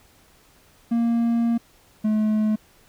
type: tone pair in turn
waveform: triangle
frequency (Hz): 233.1 / 214.8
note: A#3 / A3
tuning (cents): 0 / -41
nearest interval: minor second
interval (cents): 141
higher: first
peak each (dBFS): -16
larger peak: neither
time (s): 0.91-1.58 / 2.04-2.56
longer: first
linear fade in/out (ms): 10
effects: pink hiss -56 dBFS RMS until 2.88 s